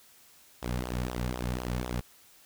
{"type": "tone with flanger", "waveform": "sawtooth", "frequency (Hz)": 61.6, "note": "B1", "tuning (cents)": -4, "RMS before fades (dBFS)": -33, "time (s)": [0.62, 2.01], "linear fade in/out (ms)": 10, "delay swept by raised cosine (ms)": [0.43, 3.13], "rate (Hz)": 4, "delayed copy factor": -0.7, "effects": ["white hiss -58 dBFS RMS until 2.45 s"]}